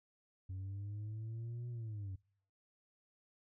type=linear two-way sweep; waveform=sine; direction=up then down; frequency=92.8 to 121.6 to 92.9 Hz; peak=-38 dBFS; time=0.49-2.16 s; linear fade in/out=10 ms; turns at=1.69 s; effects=noise-tail reverb RT60 0.6 s tail -26 dB re dry + tanh soft clip ceiling -40 dBFS